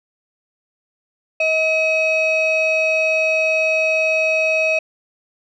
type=tone pair together; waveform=sine; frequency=635.5 / 2547 Hz; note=D#5 / D#7; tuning=+36 / +40 cents; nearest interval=2 octaves; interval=2404 cents; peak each=-16 / -15 dBFS; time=1.4-4.79 s; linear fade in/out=5 ms; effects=tanh soft clip ceiling -11 dBFS